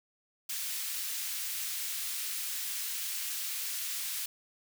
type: high-pass noise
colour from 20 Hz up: white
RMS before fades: -36 dBFS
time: 0.49-4.26 s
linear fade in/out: 5 ms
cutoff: 2000 Hz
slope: 12 dB/octave
effects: none